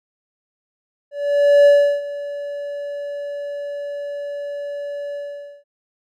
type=tone with ADSR envelope; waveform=triangle; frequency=574 Hz; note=D5; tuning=40 cents flat; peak=-5 dBFS; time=1.11-5.64 s; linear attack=550 ms; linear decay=350 ms; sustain=-18 dB; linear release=490 ms; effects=none